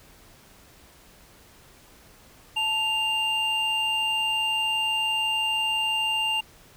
triangle tone pair together, 880.1 / 2794 Hz, A5 / F7, 0 / 0 cents, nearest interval octave + minor sixth, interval 2000 cents, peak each -28 / -22 dBFS, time 2.56-6.41 s, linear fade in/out 10 ms, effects pink hiss -53 dBFS RMS until 6.76 s

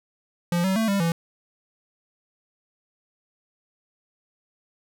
square tone with pitch steps, 173.3 / 190.2 / 223.1 / 198.6 / 167.4 Hz, F3 / F#3 / A3 / G3 / E3, -13 / +48 / +24 / +23 / +27 cents, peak -21 dBFS, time 0.52-1.12 s, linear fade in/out 2 ms, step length 120 ms, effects none

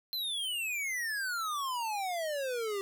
square exponential sweep, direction down, 4149 to 387.2 Hz, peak -33 dBFS, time 0.13-2.81 s, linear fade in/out 0 ms, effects none

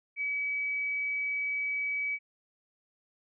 sine tone, 2281 Hz, C#7, 49 cents sharp, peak -29 dBFS, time 0.16-2.19 s, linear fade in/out 50 ms, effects none

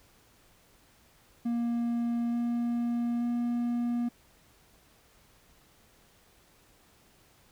triangle tone with pitch steps, 235.8 / 237.4 / 239.1 Hz, A#3 / A#3 / A#3, +20 / +32 / +44 cents, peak -25 dBFS, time 1.45-4.09 s, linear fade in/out 10 ms, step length 880 ms, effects pink hiss -62 dBFS RMS until 7.51 s

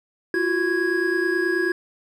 triangle tone cluster, 339.9 / 369.2 / 1655 Hz, F4 / F#4 / G#6, -47 / -4 / -6 cents, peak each -22 dBFS, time 0.34-1.72 s, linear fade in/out 2 ms, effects none

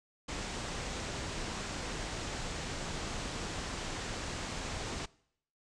pink low-pass noise, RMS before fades -39 dBFS, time 0.28-5.06 s, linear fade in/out 10 ms, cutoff 8200 Hz, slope 48 dB/octave, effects noise-tail reverb RT60 0.7 s tail -23 dB re dry

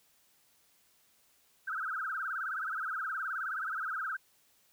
sine tone with vibrato, 1418 Hz, F6, 26 cents sharp, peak -33 dBFS, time 1.67-4.17 s, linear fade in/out 10 ms, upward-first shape sine, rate 19 Hz, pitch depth 200 cents each way, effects white hiss -68 dBFS RMS until 4.72 s

